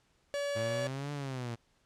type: tone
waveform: 45% pulse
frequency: 570 Hz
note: C#5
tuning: 48 cents sharp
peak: -32 dBFS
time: 0.34-0.87 s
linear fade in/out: 0 ms
type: linear two-way sweep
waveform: sawtooth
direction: up then down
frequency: 107.9 to 146.83 to 114.1 Hz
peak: -32 dBFS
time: 0.55-1.56 s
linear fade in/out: 20 ms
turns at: 1.12 s
effects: pink hiss -71 dBFS RMS until 1.85 s + low-pass 8000 Hz 12 dB/octave